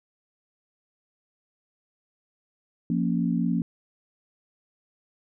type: chord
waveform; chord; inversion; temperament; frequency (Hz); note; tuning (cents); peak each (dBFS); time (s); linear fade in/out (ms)
sine; Bb minor; second; equal; 174.61 / 233.1 / 277.2; F3 / Bb3 / Db4; 0 / 0 / 0; -25 / -26 / -29; 2.9-3.62; 2
effects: none